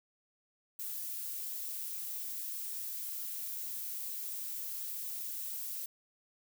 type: noise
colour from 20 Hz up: violet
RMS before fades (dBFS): -40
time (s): 0.79-5.86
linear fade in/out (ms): 5
effects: none